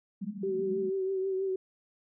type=band-pass noise; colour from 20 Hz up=pink; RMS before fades=-39 dBFS; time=0.21-0.9 s; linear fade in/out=10 ms; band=180 to 220 Hz; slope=96 dB/octave
type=tone with vibrato; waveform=sine; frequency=382 Hz; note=G4; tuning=45 cents flat; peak=-28 dBFS; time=0.43-1.56 s; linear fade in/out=5 ms; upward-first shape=triangle; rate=6.2 Hz; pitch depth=41 cents each way
effects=none